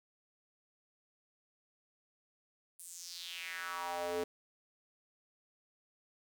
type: tone with high-pass filter sweep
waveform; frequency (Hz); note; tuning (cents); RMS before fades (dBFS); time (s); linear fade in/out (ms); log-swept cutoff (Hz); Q
square; 87.31; F2; 0; -41; 2.79-4.24; 5; 10000 to 380; 3.5
effects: none